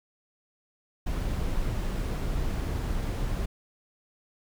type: noise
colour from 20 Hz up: brown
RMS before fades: -29 dBFS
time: 1.06-3.46 s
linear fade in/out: 10 ms
effects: none